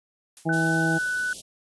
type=noise with exponential decay; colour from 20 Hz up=blue; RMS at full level=-40 dBFS; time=0.37-0.6 s; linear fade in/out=0 ms; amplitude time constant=50 ms
type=harmonic tone; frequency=162.7 Hz; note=E3; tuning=22 cents flat; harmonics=1 / 2 / 3 / 4 / 5; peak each=-25 / -26 / -35 / -33 / -31 dBFS; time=0.45-0.99 s; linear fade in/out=20 ms
type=tone with pitch glide; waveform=sine; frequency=1500 to 1490.5 Hz; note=F#6 to F#6; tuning=+23 to +12 cents; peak=-24 dBFS; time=0.49-1.33 s; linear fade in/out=2 ms; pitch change=-11 cents; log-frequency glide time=0.75-1.07 s
type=band-stop noise; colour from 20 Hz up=white; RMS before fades=-38 dBFS; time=0.52-1.42 s; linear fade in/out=20 ms; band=680 to 2900 Hz; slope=48 dB/octave
effects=resampled to 24000 Hz